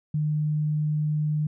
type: tone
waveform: sine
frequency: 151.6 Hz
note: D#3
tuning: 45 cents flat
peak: -22 dBFS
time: 0.14-1.47 s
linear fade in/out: 5 ms
effects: none